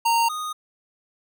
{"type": "tone pair in turn", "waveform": "square", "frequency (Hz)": [925, 1238.3], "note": ["A#5", "D#6"], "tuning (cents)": [-14, -9], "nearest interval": "perfect fourth", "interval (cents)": 505, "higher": "second", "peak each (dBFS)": [-18, -28], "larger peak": "first", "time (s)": [[0.05, 0.29], [0.29, 0.53]], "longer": "neither", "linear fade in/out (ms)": 10, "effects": []}